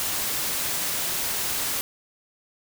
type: noise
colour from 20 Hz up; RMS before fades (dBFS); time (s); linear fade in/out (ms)
white; -27; 0-1.81; 0
effects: none